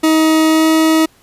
40% pulse tone with pitch glide, 316.5 to 318.5 Hz, D#4 to D#4, +30 to +41 cents, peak -8 dBFS, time 0.03-1.06 s, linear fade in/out 10 ms, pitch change +11 cents, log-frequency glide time 0.49-0.67 s, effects pink hiss -50 dBFS RMS until 1.22 s + resampled to 32000 Hz

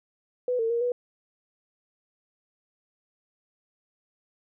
sine tone with pitch steps, 496.8 / 453.1 / 469.2 / 489.3 Hz, B4 / A#4 / A#4 / B4, +10 / -49 / +11 / -16 cents, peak -23 dBFS, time 0.48-0.92 s, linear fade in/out 2 ms, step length 110 ms, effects none

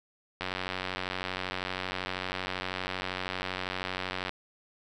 click train, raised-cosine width 0.3 ms, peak -16 dBFS, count 361, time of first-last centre 0.41-4.293 s, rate 92.7 Hz, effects none

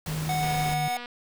pink noise, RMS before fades -36 dBFS, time 0.06-0.74 s, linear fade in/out 2 ms
sine tone with pitch glide, 155.56 to 151.66 Hz, D#3 to D#3, 0 to -44 cents, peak -28 dBFS, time 0.08-0.88 s, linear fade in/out 0 ms, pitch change -44 cents, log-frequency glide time 0.42-0.73 s
square tone, 738 Hz, F#5, 5 cents flat, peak -27 dBFS, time 0.29-0.97 s, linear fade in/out 2 ms
click train, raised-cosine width 0.3 ms, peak -23 dBFS, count 153, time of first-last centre 0.43-1.058 s, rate 242 Hz
effects none

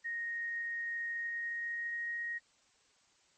sine tone with pitch glide, 1864.7 to 1878.8 Hz, A#6 to A#6, 0 to +13 cents, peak -35 dBFS, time 0.04-2.39 s, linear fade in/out 20 ms, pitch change +13 cents, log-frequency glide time 1.15-2.21 s, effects white hiss -69 dBFS RMS until 3.37 s + MP3 32 kbps

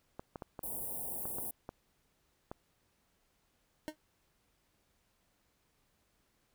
clicks, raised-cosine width 1 ms, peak -28 dBFS, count 8, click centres 0.195 / 0.358 / 0.422 / 0.592 / 1.255 / 1.385 / 1.691 / 2.515 s
white band-stop noise, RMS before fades -40 dBFS, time 0.63-1.51 s, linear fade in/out 5 ms, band 870 to 9200 Hz, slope 48 dB/octave
25% pulse tone with exponential decay, 307.8 Hz, D#4, 19 cents flat, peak -30 dBFS, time 3.88-3.96 s, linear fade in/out 0 ms, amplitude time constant 16 ms
effects pink hiss -75 dBFS RMS until 6.54 s

